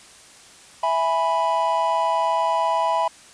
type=chord; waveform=triangle; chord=E major; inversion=none; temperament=equal; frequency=659.3 / 830.6 / 987.8 Hz; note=E5 / G#5 / B5; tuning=0 / 0 / 0 cents; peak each=-22 / -23 / -19 dBFS; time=0.83-3.08 s; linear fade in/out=5 ms; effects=white hiss -47 dBFS RMS until 3.33 s + resampled to 22050 Hz